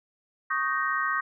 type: chord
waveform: sine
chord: Eb dominant seventh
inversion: third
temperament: equal with one note detuned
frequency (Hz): 1108.7 / 1244.5 / 1551.8 / 1864.7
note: Db6 / Eb6 / G6 / Bb6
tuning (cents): 0 / 0 / -18 / 0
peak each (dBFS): -30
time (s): 0.5-1.21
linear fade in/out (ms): 10
effects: none